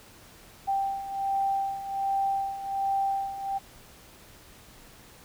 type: beating tone pair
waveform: sine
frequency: 784 / 785.3 Hz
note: G5 / G5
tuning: 0 / +3 cents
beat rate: 1.3 Hz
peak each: -32 / -27 dBFS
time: 0.67-3.59 s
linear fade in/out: 20 ms
effects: pink hiss -52 dBFS RMS until 5.24 s